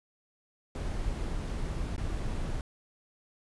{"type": "noise with dropouts", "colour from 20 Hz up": "brown", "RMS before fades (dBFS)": -33, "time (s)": [0.75, 2.61], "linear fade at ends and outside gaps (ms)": 1, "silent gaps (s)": [1.964, 1.979], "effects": ["resampled to 24000 Hz"]}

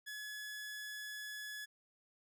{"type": "tone", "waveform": "sawtooth", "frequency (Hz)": 1700, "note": "G#6", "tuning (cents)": 40, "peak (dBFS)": -40, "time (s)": [0.06, 1.66], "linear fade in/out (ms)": 20, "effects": []}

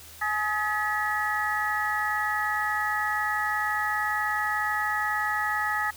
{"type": "tone cluster", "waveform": "sine", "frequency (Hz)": [843, 1265, 1704, 1936], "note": ["G#5", "D#6", "G#6", "B6"], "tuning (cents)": [26, 28, 44, -35], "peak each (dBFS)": -30, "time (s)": [0.21, 5.91], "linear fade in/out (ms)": 10, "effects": ["added 79 Hz sine -52 dBFS peak until 5.96 s", "white hiss -47 dBFS RMS until 5.96 s"]}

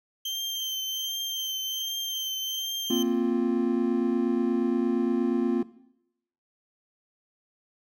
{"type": "tone with vibrato", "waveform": "35% pulse", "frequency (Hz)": 3136, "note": "G7", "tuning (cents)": 0, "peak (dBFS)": -27, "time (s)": [0.25, 3.03], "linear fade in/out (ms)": 5, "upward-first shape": "triangle", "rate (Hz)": 1.3, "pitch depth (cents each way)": 27}
{"type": "chord", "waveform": "triangle", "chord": "Bb suspended second", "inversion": "none", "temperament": "equal", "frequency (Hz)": [233.1, 261.6, 349.2], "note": ["Bb3", "C4", "F4"], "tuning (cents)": [0, 0, 0], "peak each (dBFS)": -25, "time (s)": [2.9, 5.63], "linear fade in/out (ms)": 5}
{"effects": ["noise-tail reverb RT60 0.8 s tail -18 dB re dry"]}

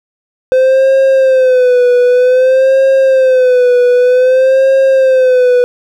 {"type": "tone with vibrato", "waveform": "triangle", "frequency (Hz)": 513, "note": "C5", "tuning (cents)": -34, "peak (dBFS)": -3, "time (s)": [0.52, 5.64], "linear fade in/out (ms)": 0, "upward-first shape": "sine", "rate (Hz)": 0.53, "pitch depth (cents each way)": 75, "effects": []}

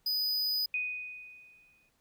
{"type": "tone", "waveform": "square", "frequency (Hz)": 4978, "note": "D#8", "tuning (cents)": 0, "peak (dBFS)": -29, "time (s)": [0.06, 0.66], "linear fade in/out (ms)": 5}
{"type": "tone with exponential decay", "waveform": "sine", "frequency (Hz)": 2489, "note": "D#7", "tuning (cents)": 0, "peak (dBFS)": -28, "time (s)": [0.74, 1.89], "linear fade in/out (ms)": 2, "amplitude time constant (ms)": 250}
{"effects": ["pink hiss -73 dBFS RMS until 2 s"]}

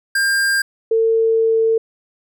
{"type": "tone pair in turn", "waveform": ["square", "sine"], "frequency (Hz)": [1600, 449.8], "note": ["G6", "A4"], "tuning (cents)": [35, 38], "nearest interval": "octave + minor seventh", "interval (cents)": 2197, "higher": "first", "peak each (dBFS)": [-15, -12], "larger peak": "second", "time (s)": [[0.15, 0.62], [0.91, 1.78]], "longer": "second", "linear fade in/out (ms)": 5, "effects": []}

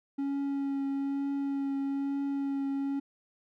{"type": "tone with vibrato", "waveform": "triangle", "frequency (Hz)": 277.2, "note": "C#4", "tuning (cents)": 0, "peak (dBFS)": -27, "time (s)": [0.18, 3], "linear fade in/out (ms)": 10, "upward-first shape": "triangle", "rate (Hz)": 1.1, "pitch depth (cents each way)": 15, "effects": []}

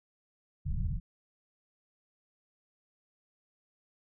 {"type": "low-pass noise", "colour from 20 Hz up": "pink", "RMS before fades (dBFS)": -32, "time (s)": [0.65, 1], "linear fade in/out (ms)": 20, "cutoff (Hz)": 170, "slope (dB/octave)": 48, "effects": []}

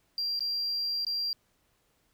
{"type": "tone with dropouts", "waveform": "triangle", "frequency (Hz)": 4747, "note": "D8", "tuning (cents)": 18, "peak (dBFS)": -26, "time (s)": [0.18, 1.33], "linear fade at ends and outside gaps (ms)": 1, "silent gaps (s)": [[0.393, 0.406], [1.049, 1.067]], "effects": ["tanh soft clip ceiling -25 dBFS", "pink hiss -71 dBFS RMS until 2.13 s"]}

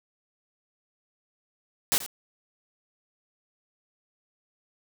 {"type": "noise with echo", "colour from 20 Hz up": "white", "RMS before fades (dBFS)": -23, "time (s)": [1.92, 1.98], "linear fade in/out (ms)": 0, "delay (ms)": 83, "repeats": 1, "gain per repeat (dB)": -14, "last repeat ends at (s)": 2.063, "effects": []}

